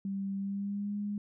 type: tone with pitch glide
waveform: sine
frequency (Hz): 196 to 205.4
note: G3 to G#3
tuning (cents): 0 to -19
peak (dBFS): -32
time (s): 0.05-1.18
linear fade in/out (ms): 2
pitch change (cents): +81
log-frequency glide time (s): 0.37-0.96
effects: none